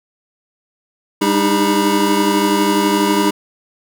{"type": "tone cluster", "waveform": "square", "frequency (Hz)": [200.2, 301.9, 314, 402.5, 971], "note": ["G3", "D4", "D#4", "G4", "B5"], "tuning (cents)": [37, 48, 16, 46, -30], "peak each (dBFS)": -20, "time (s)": [1.21, 3.31], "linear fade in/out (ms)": 10, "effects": []}